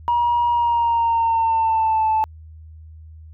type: tone with pitch glide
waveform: sine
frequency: 954 to 874.8 Hz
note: A#5 to A5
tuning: +40 to -10 cents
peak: -14 dBFS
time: 0.08-2.24 s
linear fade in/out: 0 ms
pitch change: -150 cents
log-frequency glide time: 0.5-2.07 s
effects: tanh soft clip ceiling -12 dBFS + added 79 Hz sine -38 dBFS peak until 3.33 s